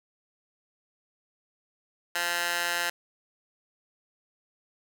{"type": "tone with high-pass filter", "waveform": "15% pulse", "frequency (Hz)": 173.4, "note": "F3", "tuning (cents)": -12, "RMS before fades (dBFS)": -29, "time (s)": [2.15, 2.9], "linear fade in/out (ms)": 5, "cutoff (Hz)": 1300, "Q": 1.2, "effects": []}